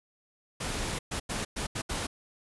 pink noise bursts at uneven times, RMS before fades -33 dBFS, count 6, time 0.6-0.99 / 1.11-1.2 / 1.29-1.45 / 1.56-1.67 / 1.75-1.82 / 1.89-2.07 s, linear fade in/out 10 ms, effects resampled to 24000 Hz

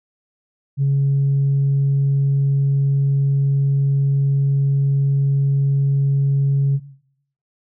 sine tone, 138.59 Hz, C#3, in tune, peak -12 dBFS, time 0.77-6.8 s, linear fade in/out 50 ms, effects noise-tail reverb RT60 0.7 s tail -17 dB re dry + tanh soft clip ceiling -11 dBFS

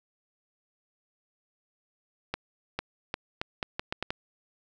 accelerating click train, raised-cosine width 0.3 ms, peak -14 dBFS, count 9, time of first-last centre 2.34-4.105 s, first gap 450 ms, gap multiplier 0.78, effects none

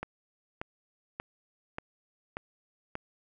click train, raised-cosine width 0.5 ms, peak -20 dBFS, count 6, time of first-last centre 0.03-2.954 s, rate 1.71 Hz, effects none

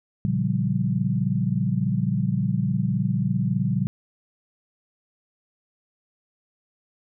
sine chord, G half-diminished seventh, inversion first, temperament just, 117.6 / 141.12 / 176.4 / 196 Hz, Bb2 / Db3 / F3 / G3, +16 / +31 / +18 / 0 cents, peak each -26 dBFS, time 0.25-3.87 s, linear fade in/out 0 ms, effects none

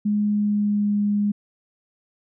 sine tone with pitch glide, 208.2 to 205.7 Hz, G#3 to G#3, +5 to -16 cents, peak -18 dBFS, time 0.05-1.32 s, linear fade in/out 10 ms, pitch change -21 cents, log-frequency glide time 0.25-0.97 s, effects none

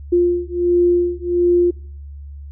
sine beating tone pair, 350 / 351.4 Hz, F4 / F4, +4 / +11 cents, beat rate 1.4 Hz, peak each -16 dBFS, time 0.12-1.71 s, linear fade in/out 10 ms, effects noise-tail reverb RT60 0.6 s tail -25 dB re dry + added 71 Hz sine -31 dBFS peak until 2.51 s

